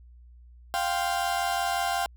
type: chord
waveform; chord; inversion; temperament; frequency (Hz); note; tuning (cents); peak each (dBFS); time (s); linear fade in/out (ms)
35% pulse; F suspended second; none; equal; 698.5 / 784 / 1046.5; F5 / G5 / C6; 0 / 0 / 0; -27 / -27 / -33; 0.74-2.06; 0
effects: added 60 Hz sine -48 dBFS peak until 2.16 s